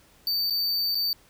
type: tone with dropouts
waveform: square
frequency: 4589 Hz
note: D8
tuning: 41 cents flat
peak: -24 dBFS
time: 0.27-1.13 s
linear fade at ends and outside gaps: 1 ms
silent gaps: 0.499-0.506 / 0.947-0.953 s
effects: pink hiss -58 dBFS RMS until 1.29 s